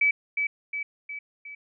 sine tone with echo, 2295 Hz, D7, 40 cents flat, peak -18 dBFS, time 0.01-0.11 s, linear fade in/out 5 ms, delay 360 ms, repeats 4, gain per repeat -5 dB, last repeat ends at 1.55 s, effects none

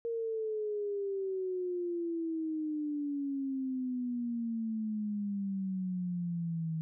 sine exponential sweep, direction down, 466.1 to 158.8 Hz, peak -32 dBFS, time 0.05-6.81 s, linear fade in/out 0 ms, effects none

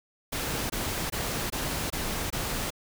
pink noise bursts, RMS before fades -31 dBFS, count 6, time 0.32-2.705 s, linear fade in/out 10 ms, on 380 ms, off 21 ms, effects none

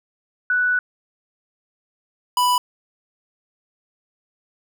sine / square tone pair in turn, 1482 / 989.1 Hz, F#6 / B5, +2 / +2 cents, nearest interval perfect fifth, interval 700 cents, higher first, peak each -16 / -16 dBFS, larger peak neither, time 0.5-0.79 / 2.37-2.58 s, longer first, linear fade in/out 2 ms, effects none

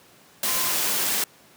sine tone in noise, 1036 Hz, C6, 17 cents flat, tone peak -34 dBFS, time 0.47-0.72 s, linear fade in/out 2 ms, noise white, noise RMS -24 dBFS, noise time 0.43-1.24 s, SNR -13 dB, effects pink hiss -53 dBFS RMS until 1.56 s + high-pass 150 Hz 12 dB/octave

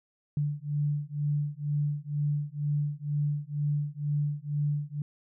sine beating tone pair, 145.6 / 147.7 Hz, D3 / D3, -15 / +10 cents, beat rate 2.1 Hz, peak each -30 dBFS, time 0.37-5.02 s, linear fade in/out 2 ms, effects none

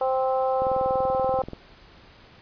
harmonic tone, 261.6 Hz, C4, in tune, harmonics 2 / 3 / 4 / 5, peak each -23 / -25 / -33 / -36 dBFS, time 0.01-1.42 s, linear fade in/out 2 ms
click train, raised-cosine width 2 ms, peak -21 dBFS, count 20, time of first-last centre 0.62-1.533 s, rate 20.8 Hz
effects pink hiss -51 dBFS RMS until 2.41 s + resampled to 11025 Hz

